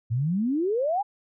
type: exponential sweep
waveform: sine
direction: up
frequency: 108.5 to 847 Hz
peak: -22 dBFS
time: 0.1-1.03 s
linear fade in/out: 20 ms
effects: none